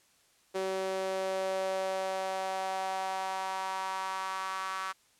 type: tone with high-pass filter sweep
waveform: sawtooth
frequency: 190 Hz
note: F#3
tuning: 46 cents sharp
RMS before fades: -34 dBFS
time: 0.54-4.93 s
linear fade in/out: 20 ms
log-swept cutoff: 440 to 1200 Hz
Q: 3.9
effects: white hiss -66 dBFS RMS until 5.19 s + low-pass 10000 Hz 12 dB/octave